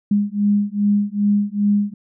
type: beating tone pair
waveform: sine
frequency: 203.6 / 206.1 Hz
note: G#3 / G#3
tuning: -34 / -13 cents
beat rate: 2.5 Hz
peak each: -18 / -18 dBFS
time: 0.11-1.94 s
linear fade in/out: 5 ms
effects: none